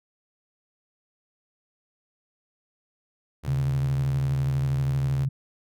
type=tone; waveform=sawtooth; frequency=73.42 Hz; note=D2; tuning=in tune; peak=-29 dBFS; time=3.43-5.26 s; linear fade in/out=20 ms
type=tone with vibrato; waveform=sine; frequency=134.4 Hz; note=C3; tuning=47 cents sharp; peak=-22 dBFS; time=3.47-5.29 s; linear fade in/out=10 ms; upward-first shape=triangle; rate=19 Hz; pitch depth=24 cents each way
effects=none